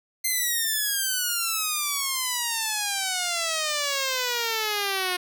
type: exponential sweep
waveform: 5% pulse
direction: down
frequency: 2093 to 357.3 Hz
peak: -13 dBFS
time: 0.24-5.17 s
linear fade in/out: 10 ms
effects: none